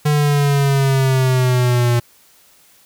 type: exponential sweep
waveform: square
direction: down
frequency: 149.7 to 119 Hz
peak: -13 dBFS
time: 0.05-2 s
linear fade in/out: 10 ms
effects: white hiss -51 dBFS RMS until 2.85 s